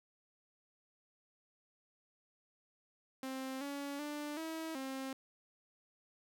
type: tone with pitch steps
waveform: sawtooth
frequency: 263.6 / 282.5 / 295.3 / 322.2 / 266.3 Hz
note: C4 / C#4 / D4 / E4 / C4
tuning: +13 / +33 / +10 / -39 / +31 cents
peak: -36 dBFS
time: 3.23-5.13 s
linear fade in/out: 2 ms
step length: 380 ms
effects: none